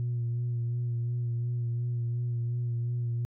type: tone with vibrato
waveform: sine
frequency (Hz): 119.5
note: A#2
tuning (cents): +43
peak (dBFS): -26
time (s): 0-3.25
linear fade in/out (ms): 0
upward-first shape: sine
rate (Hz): 2.8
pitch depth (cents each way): 25
effects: tanh soft clip ceiling -25 dBFS